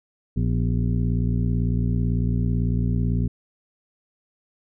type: harmonic tone with a mistuned harmonic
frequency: 58 Hz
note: A#1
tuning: 8 cents flat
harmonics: 1 / 2 / 3 / 4 / 5 / 6 / 7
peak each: -24 / -23 / -26 / -29 / -42 / -44 / -40 dBFS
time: 0.36-3.28 s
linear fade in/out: 10 ms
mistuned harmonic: 4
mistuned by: +87 cents
effects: none